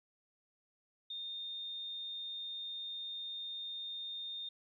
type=tone; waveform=sine; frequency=3648 Hz; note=A#7; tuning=38 cents flat; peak=-40 dBFS; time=1.1-4.49 s; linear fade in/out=5 ms; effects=13-bit